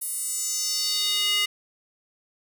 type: tone with high-pass filter sweep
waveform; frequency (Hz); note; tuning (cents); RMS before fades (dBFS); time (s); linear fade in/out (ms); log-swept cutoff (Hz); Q
square; 412.1; G#4; -13; -26; 0.01-1.46; 10; 11000 to 2500; 3.3
effects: none